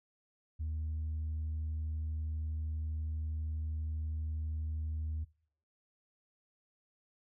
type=tone; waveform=sine; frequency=78.1 Hz; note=D#2; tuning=7 cents sharp; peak=-32 dBFS; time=0.59-5.25 s; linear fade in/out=20 ms; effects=noise-tail reverb RT60 0.6 s tail -24 dB re dry + tanh soft clip ceiling -32 dBFS